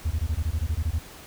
sine tone bursts, 78.9 Hz, D#2, 25 cents sharp, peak -19 dBFS, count 12, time 0.05-0.989 s, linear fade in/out 10 ms, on 59 ms, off 21 ms, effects tanh soft clip ceiling -21 dBFS + pink hiss -45 dBFS RMS until 1.26 s

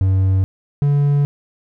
triangle tone pair in turn, 95.2 / 143.42 Hz, F#2 / D3, +50 / -41 cents, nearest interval perfect fifth, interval 709 cents, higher second, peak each -10 dBFS, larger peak neither, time 0.01-0.44 / 0.82-1.25 s, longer neither, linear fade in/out 0 ms, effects none

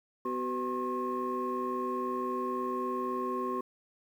sine tone cluster, 251.5 / 377.3 / 501 / 1074 Hz, B3 / F#4 / B4 / C6, +32 / +34 / +25 / +45 cents, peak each -36 / -34 / -40 / -33 dBFS, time 0.25-3.61 s, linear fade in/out 5 ms, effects tanh soft clip ceiling -24 dBFS + 10-bit

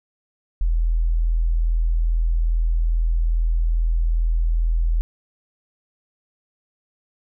sine tone, 41.2 Hz, E1, in tune, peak -16 dBFS, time 0.61-5.01 s, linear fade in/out 0 ms, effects none

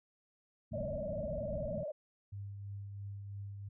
white low-pass noise, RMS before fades -42 dBFS, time 0.71-1.84 s, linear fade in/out 10 ms, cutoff 230 Hz, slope 48 dB/octave
sine tone with vibrato, 596 Hz, D5, 25 cents sharp, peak -37 dBFS, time 0.73-1.92 s, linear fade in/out 10 ms, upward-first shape square, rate 20 Hz, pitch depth 85 cents each way
sine tone with tremolo, 100 Hz, G2, 35 cents sharp, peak -40 dBFS, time 2.32-3.69 s, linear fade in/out 10 ms, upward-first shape triangle, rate 3 Hz, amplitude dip 35%
effects none

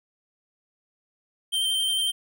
square tone with vibrato, 3136 Hz, G7, in tune, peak -23 dBFS, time 1.52-2.12 s, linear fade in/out 20 ms, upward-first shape square, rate 11 Hz, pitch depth 12 cents each way, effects none

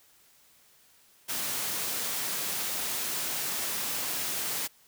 white high-pass noise, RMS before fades -32 dBFS, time 1.28-4.68 s, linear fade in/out 20 ms, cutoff 110 Hz, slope 12 dB/octave, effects white hiss -61 dBFS RMS until 4.87 s

